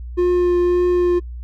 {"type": "tone with vibrato", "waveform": "triangle", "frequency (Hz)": 354.8, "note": "F4", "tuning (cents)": 27, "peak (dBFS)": -11, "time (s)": [0.17, 1.2], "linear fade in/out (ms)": 20, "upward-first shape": "triangle", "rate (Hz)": 1.8, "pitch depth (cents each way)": 12, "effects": ["noise-tail reverb RT60 0.1 s tail -24 dB re dry", "added 60 Hz sine -28 dBFS peak until 1.43 s"]}